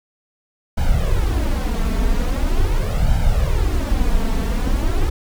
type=noise with flanger; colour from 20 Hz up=brown; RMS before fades=-17 dBFS; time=0.77-5.1 s; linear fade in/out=10 ms; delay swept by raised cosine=1.3 to 4.5 ms; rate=0.42 Hz; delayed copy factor=+0.75; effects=none